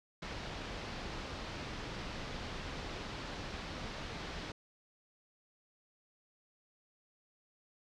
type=low-pass noise; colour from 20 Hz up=pink; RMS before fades=-43 dBFS; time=0.22-4.52 s; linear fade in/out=5 ms; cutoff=5100 Hz; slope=24 dB/octave; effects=none